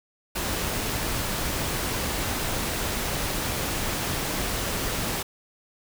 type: noise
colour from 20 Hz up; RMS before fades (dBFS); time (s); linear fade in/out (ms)
pink; -28; 0.35-5.23; 10
effects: none